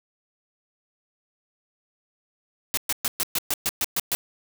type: noise bursts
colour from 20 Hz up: white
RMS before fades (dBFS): -24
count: 10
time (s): 2.74-4.15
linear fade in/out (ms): 0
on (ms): 33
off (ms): 120
effects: none